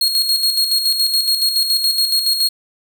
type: tone with tremolo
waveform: 40% pulse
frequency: 4284 Hz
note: C8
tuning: 40 cents sharp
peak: -11 dBFS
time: 0.01-2.49 s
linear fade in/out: 5 ms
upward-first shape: square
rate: 7.1 Hz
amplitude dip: 50%
effects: none